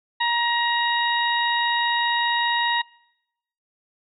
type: harmonic tone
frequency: 945 Hz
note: A#5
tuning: 23 cents sharp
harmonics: 1 / 2 / 3 / 4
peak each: -22 / -24 / -31 / -27 dBFS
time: 0.2-2.82 s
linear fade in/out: 10 ms
effects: noise-tail reverb RT60 0.9 s tail -26 dB re dry